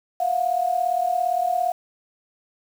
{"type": "tone pair together", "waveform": "sine", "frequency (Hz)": [683.5, 721], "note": ["F5", "F#5"], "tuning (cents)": [-37, -45], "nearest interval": "minor second", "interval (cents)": 92, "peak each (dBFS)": [-24, -21], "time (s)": [0.2, 1.72], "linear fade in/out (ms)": 5, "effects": ["7-bit"]}